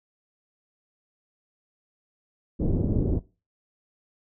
pink low-pass noise, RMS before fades -24 dBFS, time 2.59-3.2 s, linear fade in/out 20 ms, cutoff 430 Hz, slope 24 dB/octave, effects noise-tail reverb RT60 0.3 s tail -20 dB re dry

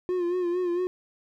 triangle tone with vibrato, 355.4 Hz, F4, 30 cents sharp, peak -22 dBFS, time 0.09-0.87 s, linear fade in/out 0 ms, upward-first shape sine, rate 4.4 Hz, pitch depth 54 cents each way, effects none

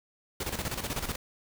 pink noise with tremolo, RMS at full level -32 dBFS, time 0.4-1.16 s, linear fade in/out 5 ms, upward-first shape square, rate 16 Hz, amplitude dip 65%, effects none

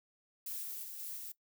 violet noise with level steps, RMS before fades -41 / -43 / -46 / -43 / -45 dBFS, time 0.46-1.32 s, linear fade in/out 5 ms, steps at 0.63 / 0.83 / 0.99 / 1.16 s, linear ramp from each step 10 ms, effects noise-tail reverb RT60 0.1 s tail -19 dB re dry

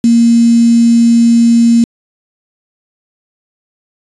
sine tone with quantisation, 233.1 Hz, A#3, in tune, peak -4 dBFS, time 0.04-1.84 s, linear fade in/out 2 ms, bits 4, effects resampled to 24000 Hz

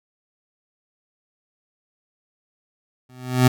25% pulse tone with exponential growth, 126.6 Hz, B2, 43 cents sharp, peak -6 dBFS, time 3.09-3.48 s, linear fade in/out 5 ms, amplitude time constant 84 ms, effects none

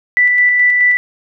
sine tone with tremolo, 1975.5 Hz, B6, in tune, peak -7 dBFS, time 0.17-0.97 s, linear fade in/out 0 ms, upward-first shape square, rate 4.7 Hz, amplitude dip 25%, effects none

